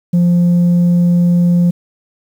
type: tone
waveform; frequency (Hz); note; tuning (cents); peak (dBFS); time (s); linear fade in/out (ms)
sine; 174.61; F3; 0; -5; 0.13-1.71; 10
effects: tanh soft clip ceiling -7 dBFS + 7-bit